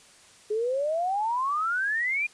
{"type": "exponential sweep", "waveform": "sine", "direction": "up", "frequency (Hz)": [414.1, 2459], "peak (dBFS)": -24, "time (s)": [0.5, 2.27], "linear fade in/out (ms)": 10, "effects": ["white hiss -54 dBFS RMS until 2.33 s", "resampled to 22050 Hz"]}